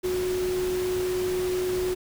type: tone in noise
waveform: sine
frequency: 366 Hz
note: F#4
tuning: 19 cents flat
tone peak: -24 dBFS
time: 0.03-1.95 s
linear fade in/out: 20 ms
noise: pink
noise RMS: -36 dBFS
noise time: 0.03-1.95 s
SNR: +9 dB
effects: none